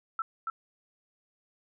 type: tone with echo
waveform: sine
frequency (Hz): 1328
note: E6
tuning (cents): +12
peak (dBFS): -28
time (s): 0.19-0.22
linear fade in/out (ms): 2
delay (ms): 280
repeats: 1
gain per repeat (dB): -2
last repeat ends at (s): 0.5
effects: none